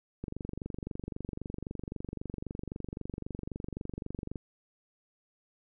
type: click train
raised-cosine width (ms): 3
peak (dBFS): -24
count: 99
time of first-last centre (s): 0.24-4.358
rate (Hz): 23.8
effects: none